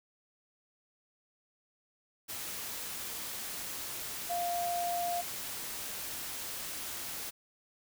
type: tone in noise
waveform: sine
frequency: 698.5 Hz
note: F5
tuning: in tune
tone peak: -31 dBFS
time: 4.29-5.22 s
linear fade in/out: 20 ms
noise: white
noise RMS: -40 dBFS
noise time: 2.28-7.31 s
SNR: +6 dB
effects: none